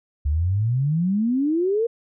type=exponential sweep; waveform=sine; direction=up; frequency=69.3 to 476.2 Hz; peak=-18 dBFS; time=0.25-1.87 s; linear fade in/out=10 ms; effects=none